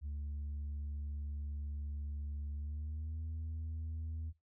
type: tone with pitch glide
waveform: sine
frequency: 72.8 to 79.85 Hz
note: D2 to D#2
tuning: -15 to +45 cents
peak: -36 dBFS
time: 0.01-4.33 s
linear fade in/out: 50 ms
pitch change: +160 cents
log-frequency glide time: 2.55-3.21 s
effects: noise-tail reverb RT60 0.2 s tail -19 dB re dry + tanh soft clip ceiling -37 dBFS